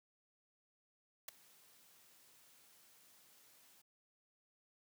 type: noise with ADSR envelope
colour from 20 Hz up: white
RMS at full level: -42 dBFS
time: 1.28-3.82 s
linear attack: 6 ms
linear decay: 7 ms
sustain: -24 dB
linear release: 10 ms
effects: high-pass 100 Hz 12 dB/octave